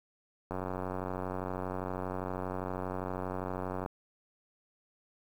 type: click train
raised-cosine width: 1 ms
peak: -22 dBFS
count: 311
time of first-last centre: 0.51-3.861 s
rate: 92.5 Hz
effects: 9-bit